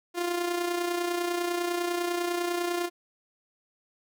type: tone with amplitude modulation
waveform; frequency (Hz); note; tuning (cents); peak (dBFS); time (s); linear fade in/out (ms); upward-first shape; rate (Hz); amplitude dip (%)
sawtooth; 349.2; F4; 0; -21; 0.14-2.9; 50; sine; 30; 50
effects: none